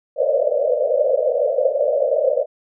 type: band-pass noise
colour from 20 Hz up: white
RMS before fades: -18 dBFS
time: 0.16-2.46 s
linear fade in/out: 50 ms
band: 490 to 620 Hz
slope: 96 dB/octave
effects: none